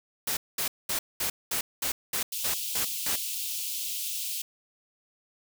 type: noise bursts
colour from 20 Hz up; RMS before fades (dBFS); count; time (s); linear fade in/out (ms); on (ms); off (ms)
white; -29; 10; 0.27-3.16; 5; 100; 210
type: high-pass noise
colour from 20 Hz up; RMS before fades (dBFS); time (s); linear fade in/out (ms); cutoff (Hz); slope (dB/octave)
white; -33; 2.32-4.42; 5; 2600; 48
effects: none